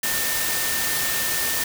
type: tone in noise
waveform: sine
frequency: 1800 Hz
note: A6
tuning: 39 cents sharp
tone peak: -30 dBFS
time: 0.03-1.64 s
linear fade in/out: 5 ms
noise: white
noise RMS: -24 dBFS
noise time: 0.03-1.64 s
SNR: -9 dB
effects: none